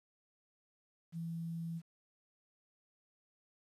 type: tone with quantisation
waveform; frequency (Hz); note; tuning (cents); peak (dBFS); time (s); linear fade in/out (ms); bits
sine; 166.2; E3; +15; -38; 1.12-1.82; 50; 11
effects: resampled to 32000 Hz